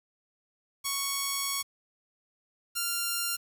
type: tone pair in turn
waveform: 5% pulse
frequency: 1110 / 1390.7 Hz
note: C#6 / F6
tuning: +2 / -8 cents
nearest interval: major third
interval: 390 cents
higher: second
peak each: -17 dBFS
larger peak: neither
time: 0.84-1.63 / 2.75-3.37 s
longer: first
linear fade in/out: 20 ms
effects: 9-bit